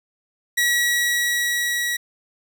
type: tone with level ramp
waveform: sawtooth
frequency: 1923 Hz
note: B6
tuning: 47 cents flat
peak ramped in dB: -13 to -18 dBFS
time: 0.57-1.97 s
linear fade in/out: 10 ms
effects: none